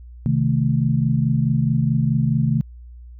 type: chord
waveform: sine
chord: A diminished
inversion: first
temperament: equal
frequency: 130.81 / 155.56 / 220 Hz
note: C3 / Eb3 / A3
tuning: 0 / 0 / 0 cents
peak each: -19 / -20 / -22 dBFS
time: 0.26-2.61 s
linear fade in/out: 0 ms
effects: added 60 Hz sine -37 dBFS peak until 3.19 s